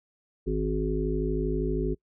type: harmonic tone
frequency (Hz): 52.6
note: G#1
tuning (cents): +23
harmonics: 1 / 3 / 5 / 7 / 8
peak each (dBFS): -29 / -33 / -33 / -30 / -33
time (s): 0.46-1.95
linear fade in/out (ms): 20
effects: noise-tail reverb RT60 0.1 s tail -25 dB re dry